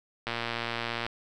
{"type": "click train", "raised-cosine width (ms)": 0.3, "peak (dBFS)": -15, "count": 94, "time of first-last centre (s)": [0.27, 1.065], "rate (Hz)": 117, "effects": []}